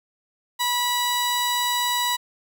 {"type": "tone pair together", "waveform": "sawtooth", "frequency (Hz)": [976, 1952], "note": ["B5", "B6"], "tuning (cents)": [-21, -21], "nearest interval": "octave", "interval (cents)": 1200, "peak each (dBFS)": -19, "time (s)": [0.59, 2.17], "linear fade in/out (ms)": 20, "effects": []}